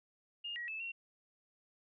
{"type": "tone with pitch steps", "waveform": "sine", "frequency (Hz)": [2832, 1909, 2618, 2732], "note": ["F7", "A#6", "E7", "F7"], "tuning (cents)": [23, 41, -13, -39], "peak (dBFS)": -39, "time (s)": [0.44, 0.92], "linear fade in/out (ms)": 10, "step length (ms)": 120, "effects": []}